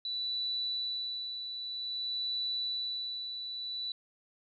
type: tone with tremolo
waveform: sine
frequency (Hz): 3962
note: B7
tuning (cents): +5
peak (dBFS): -31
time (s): 0.05-3.92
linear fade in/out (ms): 2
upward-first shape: sine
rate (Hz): 0.52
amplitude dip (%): 50
effects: none